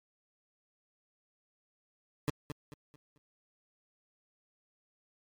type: tone with echo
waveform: 20% pulse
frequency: 147.1 Hz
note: D3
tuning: 3 cents sharp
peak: -23 dBFS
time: 2.28-2.3 s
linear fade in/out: 0 ms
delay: 220 ms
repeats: 4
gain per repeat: -9 dB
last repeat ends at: 3.18 s
effects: MP3 96 kbps